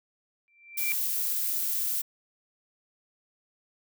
sine tone with exponential growth, 2351 Hz, D7, 1 cent sharp, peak -26 dBFS, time 0.48-0.92 s, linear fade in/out 0 ms, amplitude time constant 94 ms
violet noise, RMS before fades -29 dBFS, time 0.77-2.02 s, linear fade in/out 10 ms
effects none

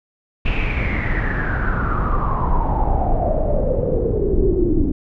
brown noise with low-pass filter sweep, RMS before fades -18 dBFS, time 0.45-4.92 s, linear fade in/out 10 ms, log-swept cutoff 2700 to 300 Hz, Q 9.5, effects none

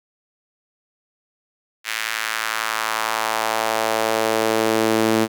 sawtooth tone with high-pass filter sweep, 111 Hz, A2, 16 cents sharp, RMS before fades -21 dBFS, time 1.84-5.28 s, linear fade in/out 50 ms, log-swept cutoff 2000 to 280 Hz, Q 1.6, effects none

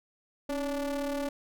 square ring-modulated tone, 146.83 Hz, D3, in tune, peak -28 dBFS, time 0.49-1.29 s, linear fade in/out 5 ms, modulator 422 Hz, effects none

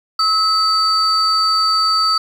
sine tone pair together, 1289 / 4593 Hz, E6 / D8, -39 / -39 cents, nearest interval octave + minor seventh, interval 2200 cents, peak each -14 / -14 dBFS, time 0.19-2.18 s, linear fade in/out 5 ms, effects tanh soft clip ceiling -7 dBFS + 7-bit

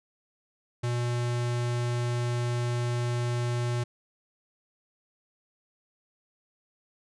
square tone, 120.7 Hz, B2, 39 cents flat, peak -27 dBFS, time 0.83-3.84 s, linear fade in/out 10 ms, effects resampled to 22050 Hz

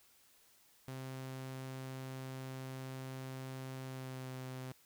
sawtooth tone with pitch glide, 131.4 to 129.44 Hz, C3 to C3, +8 to -18 cents, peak -39 dBFS, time 0.88-4.72 s, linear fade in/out 0 ms, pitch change -26 cents, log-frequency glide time 3.81-4.32 s, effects white hiss -67 dBFS RMS until 4.85 s

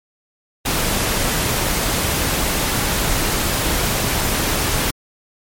pink noise, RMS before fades -19 dBFS, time 0.65-4.91 s, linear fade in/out 10 ms, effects MP3 64 kbps

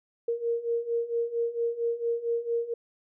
sine beating tone pair, 464.6 / 469 Hz, A#4 / A#4, -6 / +11 cents, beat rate 4.4 Hz, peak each -31 / -28 dBFS, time 0.28-2.74 s, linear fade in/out 5 ms, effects none

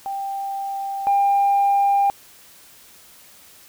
sine tone pair in turn, 788 / 799 Hz, G5 / G5, +9 / +33 cents, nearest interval unison, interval 24 cents, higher second, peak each -24 / -13 dBFS, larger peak second, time 0.06-1.07 / 1.07-2.1 s, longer second, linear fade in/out 0 ms, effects tanh soft clip ceiling -11 dBFS + white hiss -48 dBFS RMS until 3.68 s

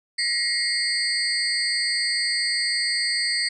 sine tone cluster, 1907 / 2121 / 4393 / 4748 / 8400 Hz, A#6 / C7 / C#8 / D8 / C9, +39 / +23 / -16 / +18 / +6 cents, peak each -28 / -30 / -26 / -26 / -31 dBFS, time 0.18-3.49 s, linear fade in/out 10 ms, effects none

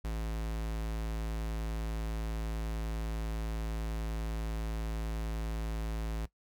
square tone, 54.8 Hz, A1, 6 cents flat, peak -34 dBFS, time 0.04-6.26 s, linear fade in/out 10 ms, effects noise-tail reverb RT60 0.1 s tail -17 dB re dry

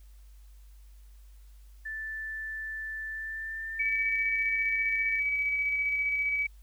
sine tone with pitch glide, 1760 to 1812.6 Hz, A6 to A#6, 0 to -49 cents, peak -34 dBFS, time 1.85-5.2 s, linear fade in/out 10 ms, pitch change +51 cents, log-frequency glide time 3.08-4.16 s
sine tone with tremolo, 2282 Hz, C#7, 50 cents sharp, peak -25 dBFS, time 3.79-6.47 s, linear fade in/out 10 ms, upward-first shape square, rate 15 Hz, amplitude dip 25%
effects added 50 Hz sine -49 dBFS peak until 6.62 s + white hiss -67 dBFS RMS until 6.62 s

